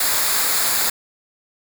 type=noise with comb filter; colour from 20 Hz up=white; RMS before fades=-19 dBFS; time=0-0.9 s; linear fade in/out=5 ms; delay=0.34 ms; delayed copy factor=-0.6; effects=none